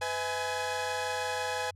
sawtooth tone cluster, 503 / 644 / 835 / 1696 Hz, B4 / E5 / G#5 / G#6, +32 / -41 / +9 / +36 cents, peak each -31 / -36 / -30 / -37 dBFS, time 0.01-1.71 s, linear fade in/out 10 ms, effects added 92 Hz sine -52 dBFS peak until 1.75 s + low-pass 9000 Hz 12 dB/octave

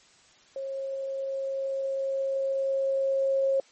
sine tone with level ramp, 541 Hz, C#5, 42 cents flat, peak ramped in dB -31 to -21 dBFS, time 0.56-3.6 s, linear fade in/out 2 ms, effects white hiss -58 dBFS RMS until 3.71 s + MP3 32 kbps

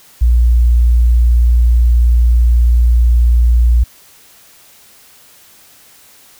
sine tone, 59.2 Hz, A#1, 27 cents sharp, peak -6 dBFS, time 0.21-3.84 s, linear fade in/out 10 ms, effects white hiss -44 dBFS RMS until 6.39 s

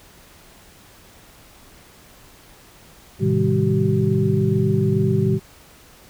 sine tone cluster, 108.3 / 130.8 / 157.8 / 201 / 381.6 Hz, A2 / C3 / D#3 / G3 / G4, -27 / 0 / +25 / +44 / -47 cents, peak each -22 dBFS, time 3.19-5.4 s, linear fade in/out 50 ms, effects pink hiss -48 dBFS RMS until 6.09 s

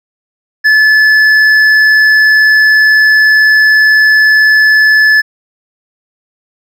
sine tone with hard clipping, 1729 Hz, A6, 31 cents flat, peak -5 dBFS, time 0.64-5.22 s, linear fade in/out 20 ms, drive 5 dB, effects none

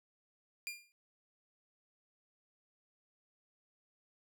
sawtooth tone with exponential decay, 2400 Hz, D7, 37 cents sharp, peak -33 dBFS, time 0.67-0.92 s, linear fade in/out 0 ms, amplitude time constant 54 ms, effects none

